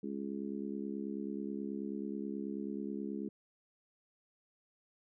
harmonic tone, 69.3 Hz, C#2, in tune, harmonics 3 / 4 / 5 / 6, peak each -40 / -42 / -44 / -46 dBFS, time 0.03-3.29 s, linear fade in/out 5 ms, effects none

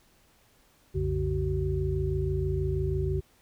sine tone cluster, 63.5 / 89.7 / 143.4 / 378.6 Hz, B1 / F2 / D3 / F#4, +49 / +47 / -41 / +40 cents, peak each -31 dBFS, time 0.94-3.21 s, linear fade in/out 20 ms, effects pink hiss -63 dBFS RMS until 3.41 s

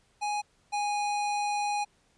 square tone pair in turn, 830.6 / 825.3 Hz, G#5 / G#5, 0 / -11 cents, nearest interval unison, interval 11 cents, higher first, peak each -29 / -28 dBFS, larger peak second, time 0.21-0.42 / 0.72-1.85 s, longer second, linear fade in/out 20 ms, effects pink hiss -67 dBFS RMS until 2.17 s + resampled to 22050 Hz

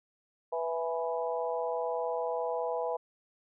harmonic tone with a mistuned harmonic, 164.81 Hz, E3, in tune, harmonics 3 / 4 / 5 / 6, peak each -33 / -35 / -37 / -39 dBFS, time 0.52-2.97 s, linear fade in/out 10 ms, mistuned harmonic 5, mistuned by +19 cents, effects none

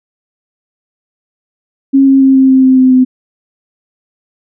sine tone with pitch steps, 272 / 269.7 / 267.3 / 265 / 262.7 / 260.5 / 258.2 / 256 Hz, C#4 / C#4 / C4 / C4 / C4 / C4 / C4 / C4, -33 / -47 / +37 / +22 / +7 / -7 / -23 / -38 cents, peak -3 dBFS, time 1.93-3.05 s, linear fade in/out 20 ms, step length 140 ms, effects none

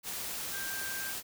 sine tone in noise, 1580 Hz, G6, 13 cents sharp, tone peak -39 dBFS, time 0.51-1.15 s, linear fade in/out 50 ms, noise white, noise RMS -38 dBFS, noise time 0.03-1.23 s, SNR -4 dB, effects none

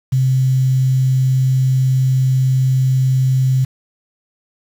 sine tone with quantisation, 130.81 Hz, C3, in tune, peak -11 dBFS, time 0.12-3.65 s, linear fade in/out 10 ms, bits 6, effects none

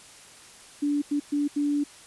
sine tone bursts at uneven times, 290 Hz, D4, 22 cents flat, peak -22 dBFS, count 4, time 0.82-1.02 / 1.11-1.2 / 1.32-1.48 / 1.56-1.84 s, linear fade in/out 10 ms, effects white hiss -49 dBFS RMS until 2.06 s + resampled to 24000 Hz

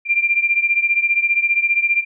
sine beating tone pair, 2376 / 2391 Hz, D7 / D7, +20 / +30 cents, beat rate 15 Hz, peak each -16 / -19 dBFS, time 0.05-2.05 s, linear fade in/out 50 ms, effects none

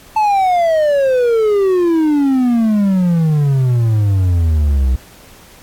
triangle exponential sweep, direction down, 880 to 62.1 Hz, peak -8 dBFS, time 0.16-4.96 s, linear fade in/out 5 ms, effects pink hiss -42 dBFS RMS until 5.62 s + AAC 64 kbps

